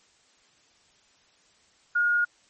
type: tone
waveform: sine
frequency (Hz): 1431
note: F6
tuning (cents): +42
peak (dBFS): -20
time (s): 1.95-2.25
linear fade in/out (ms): 10
effects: white hiss -62 dBFS RMS until 2.49 s + MP3 32 kbps